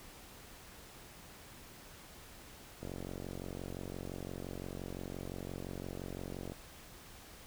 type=click train; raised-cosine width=2 ms; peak=-29 dBFS; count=170; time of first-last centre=2.83-6.52 s; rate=45.8 Hz; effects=pink hiss -54 dBFS RMS until 7.46 s